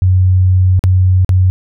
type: tone with dropouts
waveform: sine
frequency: 92.5 Hz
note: F#2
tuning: in tune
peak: -6 dBFS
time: 0.02-1.5 s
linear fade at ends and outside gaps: 0 ms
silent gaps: 0.793-0.839 / 1.247-1.292 s
effects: none